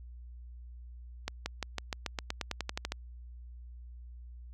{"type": "accelerating click train", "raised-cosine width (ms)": 0.2, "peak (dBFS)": -16, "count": 15, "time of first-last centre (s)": [1.28, 2.92], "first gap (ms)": 180, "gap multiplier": 0.93, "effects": ["added 60 Hz sine -45 dBFS peak until 4.53 s"]}